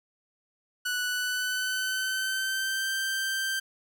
sawtooth tone with pitch glide, 1480 to 1565.3 Hz, F#6 to G6, 0 to -3 cents, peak -24 dBFS, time 0.85-3.6 s, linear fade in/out 10 ms, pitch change +97 cents, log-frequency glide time 1.03-2.9 s, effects none

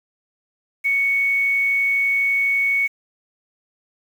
sine tone with quantisation, 2222 Hz, C#7, 4 cents sharp, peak -16 dBFS, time 0.84-2.88 s, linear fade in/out 20 ms, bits 7, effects none

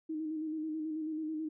sine tone with vibrato, 312.6 Hz, D#4, 8 cents sharp, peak -34 dBFS, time 0.09-1.49 s, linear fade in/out 10 ms, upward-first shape square, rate 9.2 Hz, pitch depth 32 cents each way, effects none

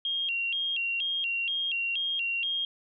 sine tone with vibrato, 2985 Hz, F#7, 15 cents sharp, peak -27 dBFS, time 0.05-2.65 s, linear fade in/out 2 ms, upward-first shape square, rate 2.1 Hz, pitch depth 140 cents each way, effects none

